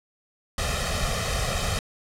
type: noise with comb filter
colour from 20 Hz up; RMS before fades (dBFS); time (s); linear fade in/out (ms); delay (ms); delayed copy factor
pink; -26; 0.58-1.79; 2; 1.6; +0.9
effects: low-pass 9000 Hz 12 dB/octave